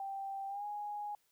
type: tone with pitch glide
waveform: sine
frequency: 784 to 828.7 Hz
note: G5 to G#5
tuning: 0 to -4 cents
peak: -38 dBFS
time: 0-1.15 s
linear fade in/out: 2 ms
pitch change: +96 cents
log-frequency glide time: 0.48-0.65 s
effects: white hiss -75 dBFS RMS until 1.31 s